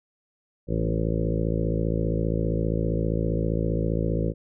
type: harmonic tone with a mistuned harmonic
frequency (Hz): 55.1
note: A1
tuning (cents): +3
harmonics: 1 / 2 / 3 / 4 / 5 / 6 / 7 / 8 / 9 / 10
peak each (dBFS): -28 / -29 / -28 / -35 / -35 / -33 / -35 / -35 / -33 / -36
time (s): 0.67-4.34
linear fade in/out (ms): 50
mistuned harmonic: 4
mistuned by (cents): +19
effects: none